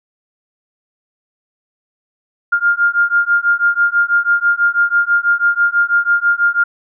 sine beating tone pair, 1403 / 1409.1 Hz, F6 / F6, +8 / +15 cents, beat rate 6.1 Hz, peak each -14 dBFS, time 2.52-6.64 s, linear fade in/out 10 ms, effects none

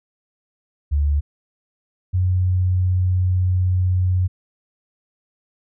sine tone pair in turn, 72.7 / 91.6 Hz, D2 / F#2, -17 / -17 cents, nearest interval major third, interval 400 cents, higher second, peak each -15 dBFS, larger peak neither, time 0.91-1.21 / 2.13-4.28 s, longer second, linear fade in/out 20 ms, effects none

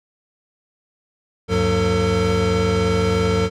square tone cluster, 77.2 / 100.3 / 183.7 / 449.4 Hz, D#2 / G2 / F#3 / A4, -13 / +40 / -12 / +37 cents, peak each -26 / -23 / -23 / -20 dBFS, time 1.48-3.5 s, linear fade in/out 50 ms, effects low-pass 6000 Hz 12 dB/octave

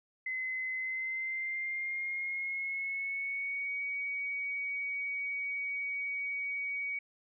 sine tone with pitch glide, 2043 to 2254 Hz, C7 to C#7, -42 to +28 cents, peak -33 dBFS, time 0.26-6.99 s, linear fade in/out 5 ms, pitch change +170 cents, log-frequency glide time 0.76-3.79 s, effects none

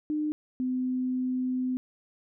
sine tone pair in turn, 303 / 254.8 Hz, D#4 / C4, -46 / -46 cents, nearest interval minor third, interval 300 cents, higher first, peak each -26 dBFS, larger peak neither, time 0.1-0.32 / 0.6-1.77 s, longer second, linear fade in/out 0 ms, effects none

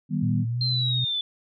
sine chord, Eb augmented, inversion none, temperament just, 155.56 / 194.45 / 243.1 Hz, Eb3 / G3 / B3, 0 / -14 / -27 cents, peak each -26 / -27 / -28 dBFS, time 0.09-0.46 s, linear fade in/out 50 ms
sine tone with pitch glide, 114.2 to 125.26 Hz, A#2 to B2, -35 to +25 cents, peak -24 dBFS, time 0.22-1.05 s, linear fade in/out 10 ms, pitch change +160 cents, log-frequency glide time 0.45-0.63 s
sine exponential sweep, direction down, 4186 to 3460 Hz, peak -24 dBFS, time 0.61-1.21 s, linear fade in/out 2 ms
effects none

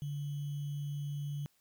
sine tone with sample-and-hold, 144.3 Hz, D3, 30 cents flat, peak -35 dBFS, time 0.02-1.46 s, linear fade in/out 0 ms, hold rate 3150 Hz, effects white hiss -72 dBFS RMS until 1.6 s

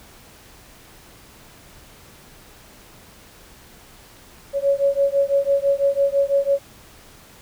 sine beating tone pair, 554.4 / 560.4 Hz, C#5 / C#5, 0 / +19 cents, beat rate 6 Hz, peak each -19 dBFS, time 4.53-6.59 s, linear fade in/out 50 ms, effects pink hiss -47 dBFS RMS until 7.41 s

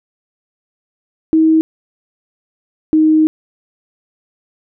sine tone pair in turn, 318.7 / 312.5 Hz, D#4 / D#4, +42 / +8 cents, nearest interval unison, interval 34 cents, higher first, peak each -7 dBFS, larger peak neither, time 1.33-1.61 / 2.93-3.27 s, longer second, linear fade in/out 0 ms, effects none

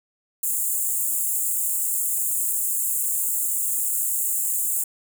pink high-pass noise, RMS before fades -24 dBFS, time 0.43-4.84 s, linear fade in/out 5 ms, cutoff 7100 Hz, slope 96 dB/octave, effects none

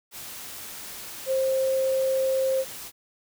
sine tone in noise, 529 Hz, C5, 19 cents sharp, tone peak -21 dBFS, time 1.26-2.65 s, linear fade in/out 50 ms, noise white, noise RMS -39 dBFS, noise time 0.11-2.92 s, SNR +15 dB, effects none

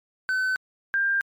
triangle / sine tone pair in turn, 1519 / 1593.8 Hz, F#6 / G6, +45 / +28 cents, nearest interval minor second, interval 83 cents, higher second, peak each -20 dBFS, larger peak neither, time 0.29-0.56 / 0.94-1.21 s, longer neither, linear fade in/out 0 ms, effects MP3 96 kbps

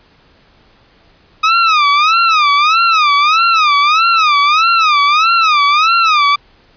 sawtooth tone with vibrato, 1251 Hz, D#6, 9 cents sharp, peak -4 dBFS, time 1.43-6.36 s, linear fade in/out 10 ms, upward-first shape sine, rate 1.6 Hz, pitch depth 160 cents each way, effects pink hiss -49 dBFS RMS until 6.76 s + resampled to 11025 Hz

